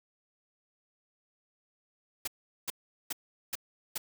white noise bursts, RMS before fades -34 dBFS, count 5, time 2.25-3.98 s, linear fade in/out 5 ms, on 26 ms, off 400 ms, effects none

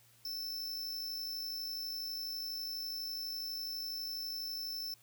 square tone with amplitude modulation, 5310 Hz, E8, 12 cents sharp, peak -37 dBFS, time 0.25-4.94 s, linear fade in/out 2 ms, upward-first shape sine, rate 52.1 Hz, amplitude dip 30%, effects added 116 Hz sine -69 dBFS peak until 5.02 s + white hiss -65 dBFS RMS until 5.02 s

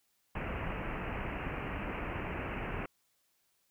pink low-pass noise, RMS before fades -38 dBFS, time 0.35-2.86 s, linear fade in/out 5 ms, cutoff 2800 Hz, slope 96 dB/octave, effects white hiss -75 dBFS RMS until 3.7 s

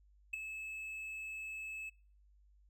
triangle tone with ADSR envelope, 2600 Hz, E7, 24 cents flat, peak -30 dBFS, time 0.33-1.9 s, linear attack 10 ms, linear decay 6 ms, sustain -10 dB, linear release 14 ms, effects noise-tail reverb RT60 0.5 s tail -25 dB re dry + added 50 Hz sine -63 dBFS peak until 2.69 s

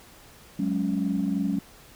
sine chord, F# suspended second, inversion none, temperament just, 185 / 208.1 / 277.5 Hz, F#3 / G#3 / C#4, 0 / +4 / +2 cents, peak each -27 dBFS, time 0.59-1.59 s, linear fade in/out 5 ms, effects tanh soft clip ceiling -16 dBFS + pink hiss -51 dBFS RMS until 1.95 s

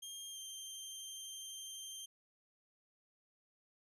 20% pulse tone with pitch glide, 3209 to 3156 Hz, G7 to G7, +40 to +11 cents, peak -40 dBFS, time 0.02-2.06 s, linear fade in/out 10 ms, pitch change -29 cents, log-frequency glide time 0.31-0.38 s, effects none

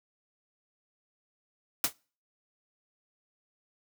white noise with exponential decay, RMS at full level -21 dBFS, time 1.84-1.93 s, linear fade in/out 2 ms, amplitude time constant 19 ms, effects noise-tail reverb RT60 0.4 s tail -26 dB re dry

